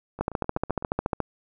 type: two click trains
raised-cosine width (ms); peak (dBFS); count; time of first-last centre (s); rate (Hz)
1; -24 / -10; 6 / 15; 0.19-0.825 / 0.21-1.203; 7.88 / 14.1
effects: none